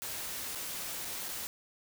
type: noise with dropouts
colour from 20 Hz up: white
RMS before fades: -39 dBFS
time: 0.02-1.47 s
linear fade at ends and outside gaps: 0 ms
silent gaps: 0.551-0.556 / 1.048-1.052 / 1.285-1.289 s
effects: none